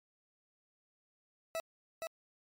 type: tone with echo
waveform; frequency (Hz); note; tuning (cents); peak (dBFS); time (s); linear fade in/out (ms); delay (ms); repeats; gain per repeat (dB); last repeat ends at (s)
40% pulse; 654; E5; -14; -34; 1.55-1.6; 0; 470; 1; -3; 2.07
effects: MP3 96 kbps